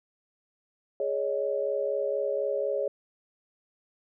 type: chord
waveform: sine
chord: Ab suspended fourth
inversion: none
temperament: equal with one note detuned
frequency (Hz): 415.3 / 558.2 / 622.3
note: Ab4 / Db5 / Eb5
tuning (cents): 0 / +12 / 0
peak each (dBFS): -31 / -28 / -34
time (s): 1-2.88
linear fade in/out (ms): 2
effects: none